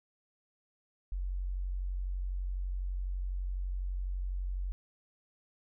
sine tone, 46 Hz, F#1, 9 cents flat, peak -32 dBFS, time 1.12-4.72 s, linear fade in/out 0 ms, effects none

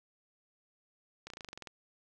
slowing click train, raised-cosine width 0.2 ms, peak -27 dBFS, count 11, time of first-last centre 1.27-1.672 s, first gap 32 ms, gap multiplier 1.05, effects none

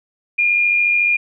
sine tone pair together, 2415 / 2509 Hz, D7 / D#7, +48 / +14 cents, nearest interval minor second, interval 66 cents, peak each -13 / -24 dBFS, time 0.38-1.17 s, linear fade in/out 10 ms, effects none

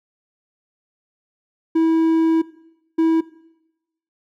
triangle tone bursts at uneven times, 324.9 Hz, E4, 25 cents flat, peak -11 dBFS, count 2, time 1.75-2.42 / 2.98-3.21 s, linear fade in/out 10 ms, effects noise-tail reverb RT60 0.9 s tail -19 dB re dry

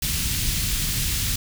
pink band-stop noise, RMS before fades -24 dBFS, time 0.02-1.36 s, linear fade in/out 5 ms, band 140 to 3000 Hz, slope 12 dB/octave, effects none

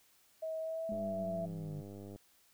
sine tone with pitch glide, 640 to 663.3 Hz, D#5 to E5, +49 to +11 cents, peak -36 dBFS, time 0.42-1.46 s, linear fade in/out 10 ms, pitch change +62 cents, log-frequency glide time 0.59-1.04 s
sine linear sweep, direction down, 212.4 to 146.83 Hz, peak -40 dBFS, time 0.89-1.81 s, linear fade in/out 2 ms
click train, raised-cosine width 2 ms, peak -36 dBFS, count 125, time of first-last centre 0.92-2.16 s, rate 100 Hz
effects white hiss -68 dBFS RMS until 2.53 s

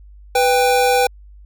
square tone pair together, 495.9 / 792 Hz, B4 / G5, +7 / +18 cents, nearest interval minor sixth, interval 811 cents, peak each -16 dBFS, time 0.35-1.07 s, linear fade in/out 5 ms, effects added 50 Hz sine -39 dBFS peak until 1.45 s

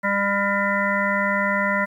harmonic tone, 200 Hz, G3, 35 cents sharp, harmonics 1 / 3 / 5 / 7 / 9 / 10, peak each -26 / -26 / -26 / -26 / -26 / -26 dBFS, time 0.03-1.86 s, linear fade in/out 20 ms, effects 9-bit

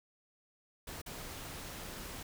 pink noise with dropouts, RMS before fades -45 dBFS, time 0.87-2.23 s, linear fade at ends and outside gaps 5 ms, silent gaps 1.017-1.061 s, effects none

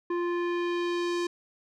square tone with low-pass filter sweep, 348.2 Hz, F4, 5 cents flat, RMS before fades -29 dBFS, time 0.1-1.27 s, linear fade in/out 5 ms, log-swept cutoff 1400 to 6400 Hz, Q 1.1, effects none

